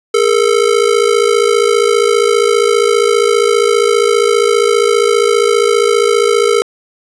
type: ring-modulated tone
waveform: square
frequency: 440 Hz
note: A4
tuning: in tune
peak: -6 dBFS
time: 0.14-6.62 s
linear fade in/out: 0 ms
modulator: 27.5 Hz
effects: resampled to 24000 Hz + 8-bit